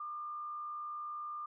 sine tone with frequency modulation, 1200 Hz, D6, 37 cents sharp, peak -39 dBFS, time 0-1.46 s, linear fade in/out 5 ms, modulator 67.5 Hz, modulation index 0.29, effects none

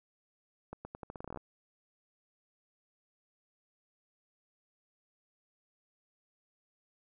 accelerating click train, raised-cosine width 1 ms, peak -28 dBFS, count 14, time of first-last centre 0.73-1.373 s, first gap 120 ms, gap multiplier 0.83, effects none

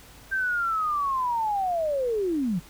sine linear sweep, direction down, 1581 to 158.9 Hz, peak -23 dBFS, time 0.31-2.6 s, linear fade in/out 20 ms, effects added 50 Hz sine -53 dBFS peak until 2.69 s + pink hiss -50 dBFS RMS until 2.69 s

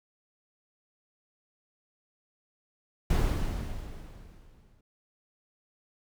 brown noise with exponential decay, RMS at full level -22 dBFS, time 3.1-4.81 s, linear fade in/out 5 ms, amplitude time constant 370 ms, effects none

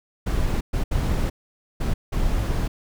brown noise bursts at uneven times, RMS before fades -22 dBFS, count 5, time 0.26-0.61 / 0.73-0.84 / 0.91-1.3 / 1.8-1.94 / 2.12-2.68 s, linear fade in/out 10 ms, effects none

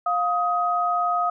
sine tone pair together, 705.4 / 1258 Hz, F5 / D#6, +17 / +19 cents, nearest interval minor seventh, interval 1002 cents, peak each -23 / -22 dBFS, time 0.06-1.3 s, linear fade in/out 5 ms, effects none

